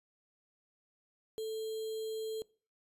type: tone with sample-and-hold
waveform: sine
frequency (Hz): 440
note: A4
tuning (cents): 0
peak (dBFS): -35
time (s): 1.38-2.42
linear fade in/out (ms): 0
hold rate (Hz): 3675
effects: noise-tail reverb RT60 0.4 s tail -22 dB re dry + resampled to 32000 Hz